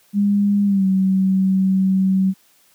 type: tone with pitch glide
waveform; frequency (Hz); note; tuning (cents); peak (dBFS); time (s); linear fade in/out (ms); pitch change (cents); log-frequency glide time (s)
sine; 202.7 to 190.22; G#3 to F#3; -42 to +48; -13; 0.13-2.34; 50; -110; 0.65-0.86
effects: white hiss -56 dBFS RMS until 2.74 s + high-pass 100 Hz 12 dB/octave